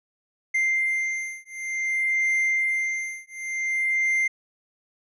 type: beating tone pair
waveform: triangle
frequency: 2093 / 2093.55 Hz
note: C7 / C7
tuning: 0 / 0 cents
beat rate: 0.55 Hz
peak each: -24 dBFS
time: 0.54-4.28 s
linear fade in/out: 10 ms
effects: resampled to 24000 Hz